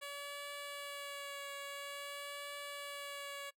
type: tone with vibrato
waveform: 10% pulse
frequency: 568 Hz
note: C#5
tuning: 42 cents sharp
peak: -35 dBFS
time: 0.01-3.51 s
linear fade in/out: 20 ms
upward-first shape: triangle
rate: 0.49 Hz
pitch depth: 18 cents each way
effects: noise-tail reverb RT60 0.1 s tail -22 dB re dry